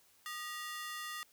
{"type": "ring-modulated tone", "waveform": "sawtooth", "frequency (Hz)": 1568, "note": "G6", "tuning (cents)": 0, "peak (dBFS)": -34, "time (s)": [0.26, 1.23], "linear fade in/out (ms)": 0, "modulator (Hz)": 341, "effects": ["white hiss -67 dBFS RMS until 1.32 s"]}